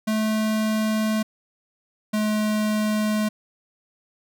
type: tone pair in turn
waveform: square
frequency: 217 / 213.4 Hz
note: A3 / G#3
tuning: -24 / +47 cents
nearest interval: unison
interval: 29 cents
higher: first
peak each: -21 dBFS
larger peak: neither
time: 0.07-1.23 / 2.13-3.29 s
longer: neither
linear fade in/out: 10 ms
effects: none